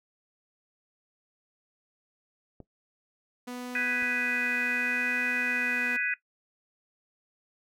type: clicks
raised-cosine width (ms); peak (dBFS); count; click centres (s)
2; -31 / -35; 2; 2.603 / 4.025
type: tone with vibrato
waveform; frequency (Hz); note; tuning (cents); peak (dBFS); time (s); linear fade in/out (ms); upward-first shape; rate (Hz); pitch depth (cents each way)
sawtooth; 246.9; B3; 0; -32; 3.47-5.97; 10; sine; 0.7; 10
type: chord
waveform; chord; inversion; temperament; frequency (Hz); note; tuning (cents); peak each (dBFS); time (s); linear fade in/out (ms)
sine; G# minor seventh; third; equal with one note detuned; 1498 / 1661.2 / 1975.5 / 2489; F#6 / G#6 / B6 / D#7; +21 / 0 / 0 / 0; -32 / -33 / -32 / -31; 3.75-6.14; 2
effects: noise-tail reverb RT60 0.1 s tail -17 dB re dry